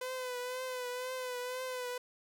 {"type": "tone with vibrato", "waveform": "sawtooth", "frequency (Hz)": 504, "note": "B4", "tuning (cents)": 35, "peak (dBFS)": -33, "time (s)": [0.01, 1.98], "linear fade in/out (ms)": 5, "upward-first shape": "triangle", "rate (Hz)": 2, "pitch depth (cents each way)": 47, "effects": []}